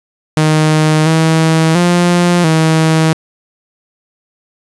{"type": "tone with pitch steps", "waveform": "sawtooth", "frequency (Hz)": [155.3, 160.8, 175.4, 159.7], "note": ["D#3", "E3", "F3", "D#3"], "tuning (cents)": [-3, -43, 8, 45], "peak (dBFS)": -4, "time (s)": [0.37, 3.13], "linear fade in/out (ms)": 0, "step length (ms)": 690, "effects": ["resampled to 24000 Hz", "7-bit"]}